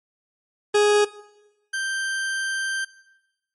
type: tone pair in turn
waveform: 40% pulse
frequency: 415.3 / 1568 Hz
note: G#4 / G6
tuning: 0 / 0 cents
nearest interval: octave + major seventh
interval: 2300 cents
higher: second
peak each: -14 / -23 dBFS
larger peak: first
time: 0.74-1.05 / 1.73-2.85 s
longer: second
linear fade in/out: 10 ms
effects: noise-tail reverb RT60 1.0 s tail -19 dB re dry + MP3 48 kbps